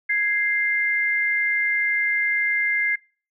sine tone pair together, 1661.2 / 2093 Hz, G#6 / C7, 0 / 0 cents, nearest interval major third, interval 400 cents, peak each -24 / -20 dBFS, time 0.09-2.96 s, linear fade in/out 10 ms, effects noise-tail reverb RT60 0.4 s tail -26 dB re dry

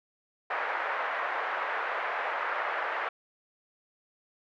white band-pass noise, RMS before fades -32 dBFS, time 0.5-3.09 s, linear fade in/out 5 ms, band 540 to 1800 Hz, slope 24 dB/octave, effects none

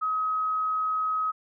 sine tone, 1270 Hz, D#6, 35 cents sharp, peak -24 dBFS, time 0.01-1.32 s, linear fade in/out 20 ms, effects none

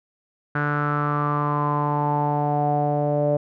sawtooth tone with low-pass filter sweep, 146.83 Hz, D3, in tune, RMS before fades -22 dBFS, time 0.55-3.37 s, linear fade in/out 5 ms, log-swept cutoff 1500 to 590 Hz, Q 7.4, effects none

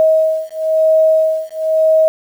sine beating tone pair, 634 / 635 Hz, D#5 / D#5, +32 / +35 cents, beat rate 1 Hz, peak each -13 dBFS, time 0-2.08 s, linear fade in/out 0 ms, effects 7-bit

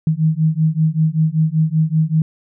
sine beating tone pair, 155.56 / 160.76 Hz, D#3 / E3, 0 / -43 cents, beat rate 5.2 Hz, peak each -16 dBFS, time 0.07-2.22 s, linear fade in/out 2 ms, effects none

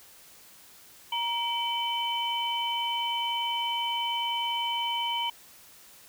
sine tone cluster, 941 / 2307 / 3043 Hz, A#5 / D7 / F#7, +16 / -31 / +48 cents, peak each -30 / -37 / -30 dBFS, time 1.12-5.3 s, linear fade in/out 5 ms, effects white hiss -53 dBFS RMS until 6.08 s

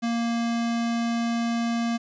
square tone, 233.1 Hz, A#3, in tune, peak -24 dBFS, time 0.02-1.98 s, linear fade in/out 20 ms, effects resampled to 16000 Hz + 10-bit

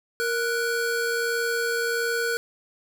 square tone pair together, 466.2 / 1480 Hz, A#4 / F#6, 0 / 0 cents, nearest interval octave + minor sixth, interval 2000 cents, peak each -27 dBFS, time 0.2-2.37 s, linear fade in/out 0 ms, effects none

